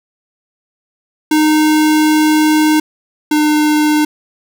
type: tone pair in turn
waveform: square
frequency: 307.8 / 302.5 Hz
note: D#4 / D#4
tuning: -19 / -49 cents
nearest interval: unison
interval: 30 cents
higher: first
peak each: -9 / -10 dBFS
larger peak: first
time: 1.31-2.8 / 3.31-4.05 s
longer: first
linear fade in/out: 5 ms
effects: none